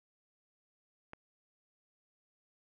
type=click; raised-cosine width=0.5 ms; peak=-30 dBFS; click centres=1.134 s; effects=none